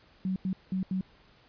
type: tone bursts at uneven times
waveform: sine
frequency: 187.8 Hz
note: F#3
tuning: 26 cents sharp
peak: -27 dBFS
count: 4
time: 0.25-0.36 / 0.45-0.53 / 0.72-0.83 / 0.91-1.01 s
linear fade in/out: 2 ms
effects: pink hiss -60 dBFS RMS until 1.48 s + resampled to 11025 Hz